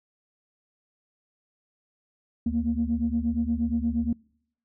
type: tone cluster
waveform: sine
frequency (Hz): 73.8 / 228.8 / 237.3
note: D2 / A#3 / A#3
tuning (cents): +9 / -32 / +31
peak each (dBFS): -31 / -26 / -26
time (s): 2.46-4.13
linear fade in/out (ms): 5
effects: noise-tail reverb RT60 0.7 s tail -26 dB re dry + tanh soft clip ceiling -15 dBFS